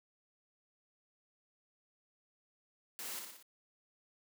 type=noise with echo; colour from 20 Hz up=white; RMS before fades=-44 dBFS; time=2.99-3.19 s; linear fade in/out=0 ms; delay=59 ms; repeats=4; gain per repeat=-4 dB; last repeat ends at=3.426 s; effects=high-pass 200 Hz 12 dB/octave